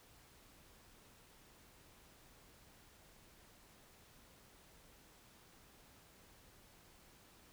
silence, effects pink hiss -64 dBFS RMS until 7.52 s

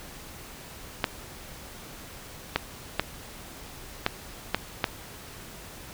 clicks, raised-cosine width 0.3 ms, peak -6 dBFS, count 6, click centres 1.042 / 2.56 / 2.996 / 4.064 / 4.546 / 4.842 s, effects pink hiss -44 dBFS RMS until 5.93 s

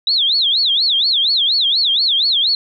sine tone with vibrato, 3750 Hz, A#7, 10 cents sharp, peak -12 dBFS, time 0.07-2.55 s, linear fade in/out 2 ms, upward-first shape sine, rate 4.2 Hz, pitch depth 290 cents each way, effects none

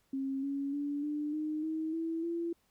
sine tone with pitch steps, 269.7 / 278.6 / 287.7 / 297.2 / 307 / 317 / 327.5 / 338.2 Hz, C#4 / C#4 / D4 / D4 / D#4 / D#4 / E4 / E4, -47 / +9 / -36 / +21 / -23 / +32 / -11 / +44 cents, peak -32 dBFS, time 0.13-2.53 s, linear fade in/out 5 ms, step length 300 ms, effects pink hiss -73 dBFS RMS until 2.7 s

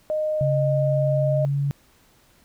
sine tone, 616 Hz, D#5, 17 cents flat, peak -21 dBFS, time 0.1-1.45 s, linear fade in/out 0 ms
sine tone with pitch glide, 138.59 to 141.09 Hz, C#3 to C#3, 0 to +31 cents, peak -20 dBFS, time 0.41-1.71 s, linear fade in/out 0 ms, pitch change +31 cents, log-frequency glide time 1.3-1.58 s
effects pink hiss -58 dBFS RMS until 2.44 s

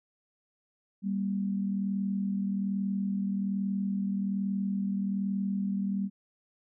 sine tone pair together, 196 / 237.2 Hz, G3 / A#3, 0 / +30 cents, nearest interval minor third, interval 330 cents, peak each -28 / -36 dBFS, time 1.02-6.1 s, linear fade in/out 50 ms, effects none

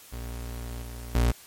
35% pulse tone with level steps, 59.4 Hz, A#1, 33 cents sharp, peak -32 / -35 / -18 dBFS, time 0.12-1.32 s, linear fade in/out 10 ms, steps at 0.82 / 1.15 s, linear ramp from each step 2 ms, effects white hiss -50 dBFS RMS until 1.46 s + MP3 64 kbps

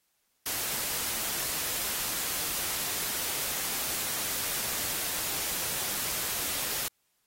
white noise, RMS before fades -32 dBFS, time 0.46-6.88 s, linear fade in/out 0 ms, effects white hiss -74 dBFS RMS until 7.26 s + AAC 48 kbps

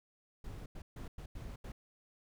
brown noise bursts at uneven times, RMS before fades -45 dBFS, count 6, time 0.44-0.66 / 0.75-0.82 / 0.96-1.08 / 1.18-1.26 / 1.35-1.56 / 1.64-1.72 s, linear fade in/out 5 ms, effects none

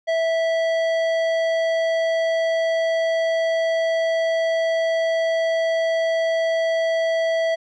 triangle tone with tanh clipping, 656 Hz, E5, 9 cents flat, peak -20 dBFS, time 0.07-7.56 s, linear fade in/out 20 ms, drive 17 dB, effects none

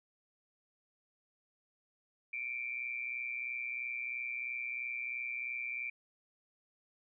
sine tone with amplitude modulation, 2349 Hz, D7, in tune, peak -33 dBFS, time 2.33-5.9 s, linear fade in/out 5 ms, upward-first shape sine, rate 123 Hz, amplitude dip 75%, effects none

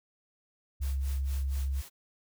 sine tone, 67.9 Hz, C#2, 35 cents flat, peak -28 dBFS, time 0.8-1.82 s, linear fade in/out 20 ms
white noise with tremolo, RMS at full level -47 dBFS, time 0.81-1.9 s, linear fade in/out 20 ms, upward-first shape sine, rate 4.2 Hz, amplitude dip 90%
effects none

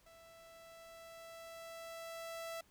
sawtooth tone with level ramp, 662 Hz, E5, 7 cents sharp, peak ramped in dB -55 to -38 dBFS, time 0.06-2.61 s, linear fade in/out 5 ms, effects pink hiss -70 dBFS RMS until 2.7 s

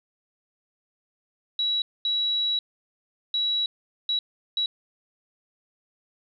sine tone bursts at uneven times, 3900 Hz, B7, 23 cents flat, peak -22 dBFS, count 5, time 1.59-1.82 / 2.05-2.59 / 3.34-3.66 / 4.09-4.19 / 4.57-4.66 s, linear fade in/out 2 ms, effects none

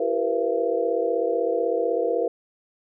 sine tone cluster, 337.6 / 389.3 / 468 / 504 / 676 Hz, E4 / G4 / A#4 / B4 / E5, +41 / -12 / +7 / +35 / +43 cents, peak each -30 / -30 / -24 / -26 / -29 dBFS, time 0-2.28 s, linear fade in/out 5 ms, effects none

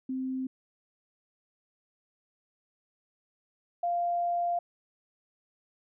sine tone pair in turn, 260.6 / 695.7 Hz, C4 / F5, -7 / -7 cents, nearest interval octave + perfect fourth, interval 1700 cents, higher second, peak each -30 / -26 dBFS, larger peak second, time 0.09-0.47 / 3.83-4.59 s, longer second, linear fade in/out 5 ms, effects none

